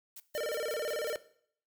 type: noise bursts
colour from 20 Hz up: blue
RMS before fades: -47 dBFS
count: 6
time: 0.16-1.106 s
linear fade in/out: 5 ms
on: 41 ms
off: 140 ms
type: tone with vibrato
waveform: square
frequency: 526 Hz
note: C5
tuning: 9 cents sharp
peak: -33 dBFS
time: 0.35-1.16 s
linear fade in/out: 0 ms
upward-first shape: square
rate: 18 Hz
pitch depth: 240 cents each way
type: clicks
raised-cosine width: 0.2 ms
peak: -34 dBFS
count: 4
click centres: 0.761 / 0.882 / 0.925 / 1.046 s
effects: noise-tail reverb RT60 0.6 s tail -17 dB re dry